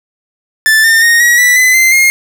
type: tone with pitch steps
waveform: 45% pulse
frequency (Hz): 1758 / 1807.4 / 1858.2 / 1910.5 / 1964.2 / 2019 / 2076 / 2135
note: A6 / A6 / A#6 / A#6 / B6 / B6 / C7 / C7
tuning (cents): -2 / +46 / -6 / +42 / -10 / +38 / -14 / +34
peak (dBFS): -5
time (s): 0.66-2.1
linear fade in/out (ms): 0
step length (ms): 180
effects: none